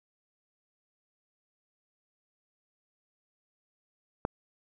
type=click; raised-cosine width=1 ms; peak=-14 dBFS; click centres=4.251 s; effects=none